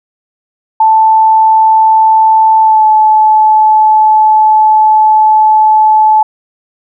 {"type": "tone with pitch glide", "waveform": "sine", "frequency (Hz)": [880, 864.4], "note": ["A5", "A5"], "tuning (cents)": [0, -31], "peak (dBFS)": -3, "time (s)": [0.8, 6.23], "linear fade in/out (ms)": 5, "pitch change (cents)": -31, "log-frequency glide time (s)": [2.61, 2.85], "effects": []}